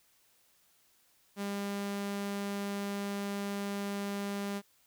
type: tone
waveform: sawtooth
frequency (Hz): 200.8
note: G3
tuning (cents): +42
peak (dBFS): -30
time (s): 1.36-4.62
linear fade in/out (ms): 50
effects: white hiss -68 dBFS RMS until 4.86 s

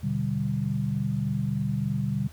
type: chord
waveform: sine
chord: G major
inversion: first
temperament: equal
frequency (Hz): 123.47 / 146.83 / 196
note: B2 / D3 / G3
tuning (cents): 0 / 0 / 0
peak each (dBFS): -29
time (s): 0.03-2.28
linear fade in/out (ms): 10
effects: added 80 Hz sine -44 dBFS peak until 2.32 s + pink hiss -54 dBFS RMS until 2.32 s

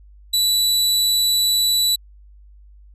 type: tone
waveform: sawtooth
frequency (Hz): 3951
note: B7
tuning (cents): 0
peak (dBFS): -12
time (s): 0.33-1.96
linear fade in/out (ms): 10
effects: added 50 Hz sine -43 dBFS peak until 2.94 s + resampled to 32000 Hz

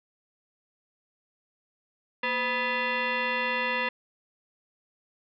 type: tone with frequency modulation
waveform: sine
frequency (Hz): 510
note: C5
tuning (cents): -44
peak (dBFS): -25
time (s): 2.23-3.89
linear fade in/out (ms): 5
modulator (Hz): 744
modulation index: 3.4
effects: none

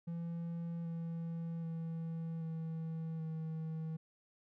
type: tone with pitch steps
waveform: triangle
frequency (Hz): 168.6 / 166.37 / 164.18 / 162.01 / 159.87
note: E3 / E3 / E3 / E3 / D#3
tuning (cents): +39 / +16 / -7 / -30 / +47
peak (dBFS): -36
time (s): 0.07-3.97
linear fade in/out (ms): 10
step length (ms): 780
effects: none

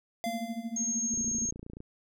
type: tone with exponential decay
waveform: square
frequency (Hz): 689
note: F5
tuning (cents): -24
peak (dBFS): -31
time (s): 0.24-1.21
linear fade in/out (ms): 0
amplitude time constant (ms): 210
type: tone with tremolo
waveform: sine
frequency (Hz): 229.2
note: A#3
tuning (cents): -29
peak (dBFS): -30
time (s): 0.26-1.48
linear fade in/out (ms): 5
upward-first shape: sine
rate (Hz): 13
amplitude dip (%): 95
type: tone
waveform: sine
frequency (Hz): 6500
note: G#8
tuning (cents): -38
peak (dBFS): -29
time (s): 0.76-1.51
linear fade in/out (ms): 5
type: click train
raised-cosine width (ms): 3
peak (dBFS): -30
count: 20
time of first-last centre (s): 1.14-1.804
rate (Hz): 28.6
effects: none

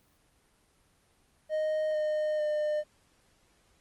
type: tone with pitch steps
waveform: triangle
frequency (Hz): 620 / 611.8 / 603.7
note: D#5 / D#5 / D5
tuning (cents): -6 / -29 / +48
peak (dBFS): -25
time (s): 1.49-2.84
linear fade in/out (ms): 50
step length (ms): 450
effects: pink hiss -67 dBFS RMS until 3.8 s + Opus 24 kbps

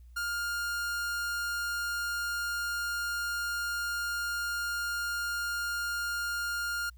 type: tone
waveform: 45% pulse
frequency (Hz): 1410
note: F6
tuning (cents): +16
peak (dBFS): -31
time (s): 0.16-6.9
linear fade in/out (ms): 10
effects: added 60 Hz sine -49 dBFS peak until 6.97 s + white hiss -75 dBFS RMS until 6.97 s

